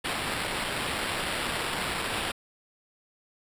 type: noise with sample-and-hold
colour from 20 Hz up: white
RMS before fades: -31 dBFS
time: 0.04-2.32 s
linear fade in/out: 10 ms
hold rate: 6300 Hz
effects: resampled to 32000 Hz